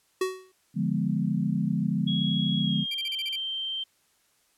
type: tone with exponential decay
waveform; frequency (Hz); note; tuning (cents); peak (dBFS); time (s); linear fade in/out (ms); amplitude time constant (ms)
square; 374.2; F#4; +20; -22; 0.21-0.52; 5; 66
type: chord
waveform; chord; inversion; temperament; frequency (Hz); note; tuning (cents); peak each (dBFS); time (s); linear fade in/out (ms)
sine; D diminished seventh; none; equal; 146.83 / 174.61 / 207.7 / 246.9; D3 / F3 / Ab3 / Cb4; 0 / 0 / 0 / 0; -30 / -28 / -28 / -32; 0.74-2.86; 50
type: tone with pitch glide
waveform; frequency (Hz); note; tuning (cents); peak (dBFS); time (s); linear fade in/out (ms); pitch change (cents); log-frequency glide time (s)
sine; 3322 to 3136; G#7 to G7; 0 to 0; -29; 2.07-3.84; 10; -100; 2.59-3.1
type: tone bursts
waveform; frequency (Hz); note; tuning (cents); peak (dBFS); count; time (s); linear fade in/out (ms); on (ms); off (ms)
30% pulse; 2349; D7; 0; -31; 7; 2.91-3.359; 5; 35; 34
effects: white hiss -67 dBFS RMS until 4.57 s + low-pass 12000 Hz 12 dB/octave